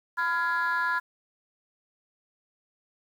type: chord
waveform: sine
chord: F diminished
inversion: second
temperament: just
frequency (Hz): 1005.8 / 1396.9 / 1676.3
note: Cb6 / F6 / Ab6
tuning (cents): +31 / 0 / +16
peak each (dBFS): -27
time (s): 0.17-1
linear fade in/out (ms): 20
effects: tanh soft clip ceiling -20 dBFS + 9-bit